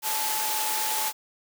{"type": "tone in noise", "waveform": "sine", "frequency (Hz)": 867, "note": "A5", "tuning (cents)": -26, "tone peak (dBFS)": -31, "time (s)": [0.02, 1.13], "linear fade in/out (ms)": 50, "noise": "white", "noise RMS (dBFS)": -28, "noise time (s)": [0.02, 1.13], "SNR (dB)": -6, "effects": ["high-pass 400 Hz 12 dB/octave"]}